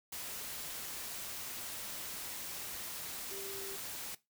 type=tone in noise; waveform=sine; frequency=392 Hz; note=G4; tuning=in tune; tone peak=-46 dBFS; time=3.31-3.76 s; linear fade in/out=5 ms; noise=white; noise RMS=-43 dBFS; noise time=0.12-4.15 s; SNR=-6 dB; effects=noise-tail reverb RT60 0.2 s tail -18 dB re dry